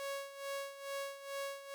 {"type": "tone with tremolo", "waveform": "sawtooth", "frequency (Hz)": 554.4, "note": "C#5", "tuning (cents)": 0, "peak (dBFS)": -34, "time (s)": [0, 1.74], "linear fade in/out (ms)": 0, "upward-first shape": "sine", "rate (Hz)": 2.3, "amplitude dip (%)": 75, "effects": []}